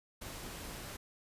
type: noise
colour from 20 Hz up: pink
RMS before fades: -45 dBFS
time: 0.21-0.97 s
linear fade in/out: 10 ms
effects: resampled to 32000 Hz